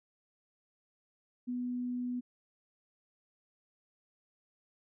sine tone, 246.9 Hz, B3, in tune, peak -33 dBFS, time 1.47-2.21 s, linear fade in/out 20 ms, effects none

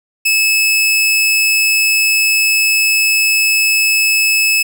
sawtooth tone, 2600 Hz, E7, 24 cents flat, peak -7 dBFS, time 0.25-4.63 s, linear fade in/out 10 ms, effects 8-bit

